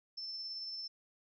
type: tone with tremolo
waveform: sine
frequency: 5310 Hz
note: E8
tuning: 12 cents sharp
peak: -39 dBFS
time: 0.17-0.88 s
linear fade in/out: 10 ms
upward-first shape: sine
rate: 18 Hz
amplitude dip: 25%
effects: none